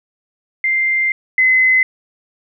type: tone pair in turn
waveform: sine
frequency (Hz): 2093 / 2040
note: C7 / C7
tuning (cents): 0 / -44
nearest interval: unison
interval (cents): 44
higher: first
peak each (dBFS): -13 / -9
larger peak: second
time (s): 0.64-1.12 / 1.38-1.83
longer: first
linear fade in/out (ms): 2
effects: none